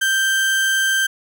35% pulse tone, 1568 Hz, G6, in tune, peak -14 dBFS, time 0.01-1.07 s, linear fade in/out 10 ms, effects none

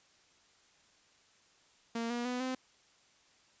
sawtooth tone with pitch steps, 231.1 / 239.7 / 248.5 / 257.8 Hz, A#3 / A#3 / B3 / C4, -15 / +48 / +11 / -26 cents, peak -30 dBFS, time 1.95-2.55 s, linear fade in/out 5 ms, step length 150 ms, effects white hiss -66 dBFS RMS until 3.6 s + resampled to 16000 Hz

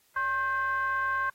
triangle ring-modulated tone, 246.9 Hz, B3, in tune, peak -21 dBFS, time 0.16-1.3 s, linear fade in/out 5 ms, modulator 1320 Hz, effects white hiss -66 dBFS RMS until 1.34 s + AAC 48 kbps

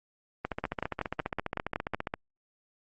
two click trains, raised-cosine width 0.5 ms, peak -15 / -16 dBFS, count 8 / 26, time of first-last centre 0.64-1.946 / 0.45-2.139 s, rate 5.36 / 14.8 Hz, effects Opus 24 kbps

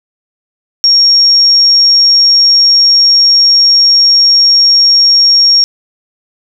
sine tone, 5560 Hz, F8, 9 cents flat, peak -3 dBFS, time 0.84-5.64 s, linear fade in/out 0 ms, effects none

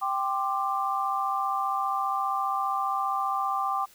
sine chord, G suspended fourth, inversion none, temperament equal with one note detuned, 784 / 1046.5 / 1181.5 Hz, G5 / C6 / D6, 0 / 0 / +10 cents, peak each -29 / -32 / -28 dBFS, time 0.01-3.86 s, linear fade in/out 20 ms, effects white hiss -56 dBFS RMS until 3.94 s

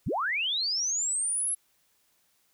sine linear sweep, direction up, 49 to 11140 Hz, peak -26 dBFS, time 0.06-1.55 s, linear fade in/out 10 ms, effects white hiss -69 dBFS RMS until 2.53 s

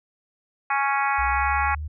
harmonic tone, 277.2 Hz, C#4, in tune, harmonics 3 / 4 / 5 / 6 / 7 / 8 / 9, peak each -24 / -26 / -28 / -30 / -31 / -32 / -33 dBFS, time 0.7-1.75 s, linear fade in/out 5 ms
sine linear sweep, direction up, 61.74 to 77.2 Hz, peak -28 dBFS, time 1.18-1.88 s, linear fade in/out 10 ms
effects none

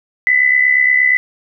sine tone with amplitude modulation, 2002 Hz, B6, 23 cents sharp, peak -6 dBFS, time 0.27-1.17 s, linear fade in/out 0 ms, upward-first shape sine, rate 68.5 Hz, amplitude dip 65%, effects none

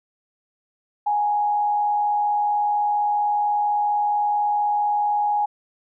sine tone with frequency modulation, 830.6 Hz, G#5, in tune, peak -18 dBFS, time 1.06-5.46 s, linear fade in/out 10 ms, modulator 84.3 Hz, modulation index 0.32, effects none

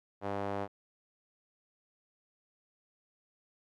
sawtooth tone with band-pass filter, 100 Hz, G2, 35 cents sharp, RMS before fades -36 dBFS, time 0.21-0.68 s, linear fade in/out 50 ms, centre 690 Hz, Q 1.3, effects none

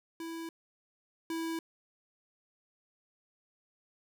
square tone pair in turn, 329.6 / 327.9 Hz, E4 / E4, 0 / -9 cents, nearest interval unison, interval 9 cents, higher first, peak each -39 / -34 dBFS, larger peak second, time 0.2-0.49 / 1.3-1.59 s, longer neither, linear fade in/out 2 ms, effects none

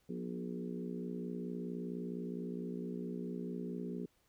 harmonic tone with a mistuned harmonic, 59.6 Hz, A#1, 39 cents sharp, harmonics 3 / 4 / 5 / 6 / 7 / 8, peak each -42 / -43 / -51 / -48 / -46 / -56 dBFS, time 0.09-4.06 s, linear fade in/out 5 ms, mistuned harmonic 4, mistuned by +35 cents, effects pink hiss -74 dBFS RMS until 4.28 s

